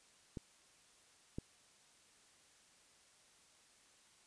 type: clicks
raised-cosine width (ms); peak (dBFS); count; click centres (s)
3; -30 / -28; 2; 0.372 / 1.385
effects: white hiss -67 dBFS RMS until 4.26 s + resampled to 22050 Hz